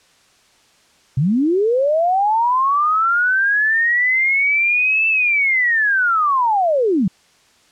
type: linear two-way sweep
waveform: sine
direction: up then down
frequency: 121.3 to 2658 to 163.7 Hz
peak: -13 dBFS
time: 1.17-7.08 s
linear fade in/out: 5 ms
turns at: 5.08 s
effects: white hiss -54 dBFS RMS until 7.71 s + low-pass 7000 Hz 12 dB/octave